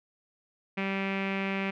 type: tone with low-pass filter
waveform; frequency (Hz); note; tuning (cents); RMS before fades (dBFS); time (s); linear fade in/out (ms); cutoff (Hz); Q
sawtooth; 194.4; G3; -14; -31; 0.77-1.71; 10; 2400; 4.9
effects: none